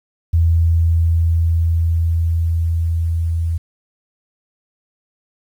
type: tone with level ramp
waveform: sine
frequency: 83 Hz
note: E2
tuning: 12 cents sharp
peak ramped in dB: -10 to -16 dBFS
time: 0.33-3.58 s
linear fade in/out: 10 ms
effects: 8-bit